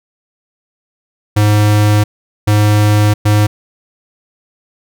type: tone bursts at uneven times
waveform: square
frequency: 104.9 Hz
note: G#2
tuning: 18 cents sharp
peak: -8 dBFS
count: 3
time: 1.36-2.04 / 2.47-3.14 / 3.25-3.47 s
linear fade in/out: 10 ms
effects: none